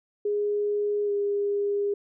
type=tone with pitch glide; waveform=sine; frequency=413.3 to 406 Hz; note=G#4 to G#4; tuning=-8 to -39 cents; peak=-23 dBFS; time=0.25-1.94 s; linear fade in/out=5 ms; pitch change=-31 cents; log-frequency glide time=1.05-1.11 s; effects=none